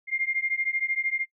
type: beating tone pair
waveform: sine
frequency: 2109 / 2122 Hz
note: C7 / C7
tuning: +13 / +24 cents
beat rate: 13 Hz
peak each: -28 dBFS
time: 0.07-1.26 s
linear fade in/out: 50 ms
effects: noise-tail reverb RT60 0.1 s tail -22 dB re dry